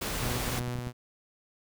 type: noise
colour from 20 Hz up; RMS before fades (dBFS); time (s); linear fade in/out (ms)
pink; -33; 0.01-0.6; 10
type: tone with tremolo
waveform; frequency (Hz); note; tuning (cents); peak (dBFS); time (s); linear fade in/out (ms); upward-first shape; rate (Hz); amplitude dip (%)
sawtooth; 122.5; B2; -14; -28; 0.19-0.93; 50; square; 2.7; 30
type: clicks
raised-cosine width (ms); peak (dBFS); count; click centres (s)
5; -26; 8; 0.268 / 0.315 / 0.48 / 0.61 / 0.68 / 0.756 / 0.788 / 0.871
effects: none

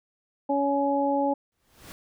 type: harmonic tone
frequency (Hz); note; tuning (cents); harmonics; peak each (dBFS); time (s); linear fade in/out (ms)
280.6; C#4; +21; 1 / 2 / 3; -26 / -26 / -26; 0.49-1.34; 10
type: noise with exponential growth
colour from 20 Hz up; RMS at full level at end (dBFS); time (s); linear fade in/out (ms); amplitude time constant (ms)
pink; -41; 1.52-1.92; 0; 85
effects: none

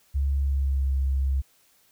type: tone with pitch glide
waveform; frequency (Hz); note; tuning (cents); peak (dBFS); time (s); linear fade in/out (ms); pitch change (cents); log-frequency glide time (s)
sine; 69.3 to 67.37; C#2 to C#2; 0 to -49; -21; 0.14-1.42; 20; -49; 0.39-0.89
effects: white hiss -62 dBFS RMS until 1.91 s

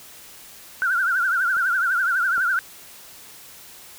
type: tone with vibrato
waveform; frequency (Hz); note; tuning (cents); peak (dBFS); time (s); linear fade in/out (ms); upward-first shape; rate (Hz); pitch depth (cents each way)
sine; 1466; F#6; -16; -18; 0.82-2.59; 0; triangle; 12; 150
type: clicks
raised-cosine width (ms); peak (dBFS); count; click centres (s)
1; -29 / -25; 2; 1.568 / 2.38
effects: white hiss -44 dBFS RMS until 3.98 s

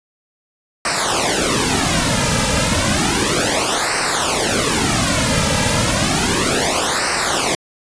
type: noise with flanger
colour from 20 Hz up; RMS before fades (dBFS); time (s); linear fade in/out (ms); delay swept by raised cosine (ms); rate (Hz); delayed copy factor
pink; -17; 0.85-7.55; 2; 0.29 to 2.79; 0.32; -0.9
effects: resampled to 22050 Hz

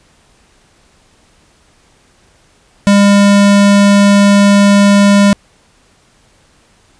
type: tone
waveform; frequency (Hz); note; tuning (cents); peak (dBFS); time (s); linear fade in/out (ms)
square; 201.4; G3; +47; -5; 2.87-5.33; 0
effects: pink hiss -50 dBFS RMS until 6.99 s + resampled to 22050 Hz

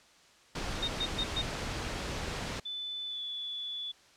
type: noise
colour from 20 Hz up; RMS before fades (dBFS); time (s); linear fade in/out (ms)
pink; -36; 0.55-2.6; 5
type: tone bursts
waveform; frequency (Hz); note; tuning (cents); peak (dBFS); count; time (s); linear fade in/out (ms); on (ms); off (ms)
sine; 3691; A#7; -18; -29; 4; 0.82-1.42; 10; 60; 120
type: tone with pitch glide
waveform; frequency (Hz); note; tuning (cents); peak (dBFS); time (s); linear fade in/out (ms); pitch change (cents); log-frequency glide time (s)
sine; 3501 to 3443; A7 to A7; -9 to -38; -35; 2.65-3.92; 10; -29; 3.06-3.23
effects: white hiss -60 dBFS RMS until 4.16 s + low-pass 6000 Hz 12 dB/octave

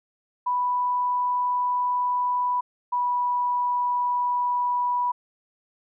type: tone pair in turn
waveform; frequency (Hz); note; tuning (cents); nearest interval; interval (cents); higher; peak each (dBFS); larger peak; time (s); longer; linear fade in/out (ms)
sine; 987.8 / 980.4; B5 / B5; 0 / -13; unison; 13; first; -21 / -21; neither; 0.46-2.61 / 2.92-5.12; second; 10
effects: none

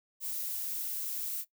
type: noise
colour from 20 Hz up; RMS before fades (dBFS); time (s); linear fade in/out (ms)
violet; -36; 0.2-1.45; 50
effects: noise-tail reverb RT60 0.1 s tail -17 dB re dry

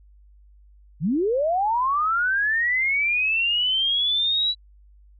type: linear sweep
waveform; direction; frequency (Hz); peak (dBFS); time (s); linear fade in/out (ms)
sine; up; 129.1 to 3951; -19; 1-4.55; 50
effects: added 50 Hz sine -49 dBFS peak until 5.19 s

